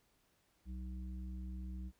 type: harmonic tone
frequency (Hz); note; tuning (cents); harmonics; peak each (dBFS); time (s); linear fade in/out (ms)
62.9; B1; +32; 1 / 3 / 5; -42 / -49 / -58; 0.65-1.92; 50
effects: pink hiss -75 dBFS RMS until 1.99 s